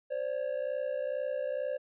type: ring-modulated tone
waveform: triangle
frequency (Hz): 551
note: C#5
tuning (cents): -11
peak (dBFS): -26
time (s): 0.1-1.78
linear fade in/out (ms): 20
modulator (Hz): 31.1
effects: resampled to 8000 Hz